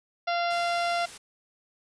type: harmonic tone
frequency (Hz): 691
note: F5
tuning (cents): -19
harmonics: 1 / 2 / 3 / 4 / 5 / 6 / 7 / 8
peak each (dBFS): -26 / -32 / -36 / -38 / -40 / -42 / -43 / -44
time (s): 0.27-1.06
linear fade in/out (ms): 10
type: noise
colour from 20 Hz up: white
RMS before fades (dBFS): -43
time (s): 0.5-1.18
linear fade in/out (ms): 10
effects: resampled to 22050 Hz